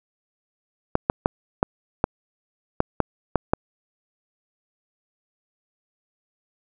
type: clicks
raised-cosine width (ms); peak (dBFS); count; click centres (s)
1; -3; 9; 0.954 / 1.099 / 1.259 / 1.629 / 2.041 / 2.804 / 3.003 / 3.357 / 3.535
effects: none